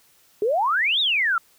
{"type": "exponential two-way sweep", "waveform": "sine", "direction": "up then down", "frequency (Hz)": [395.3, 3849, 1295], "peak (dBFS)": -18, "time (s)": [0.42, 1.38], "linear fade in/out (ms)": 2, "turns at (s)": 1, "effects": ["white hiss -58 dBFS RMS until 1.58 s"]}